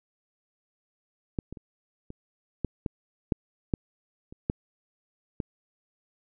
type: clicks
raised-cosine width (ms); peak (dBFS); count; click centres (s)
3; -15 / -25 / -30 / -27 / -14 / -16 / -10 / -11 / -30 / -12 / -17; 11; 1.388 / 1.526 / 1.572 / 2.104 / 2.647 / 2.862 / 3.322 / 3.738 / 4.325 / 4.499 / 5.402
effects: none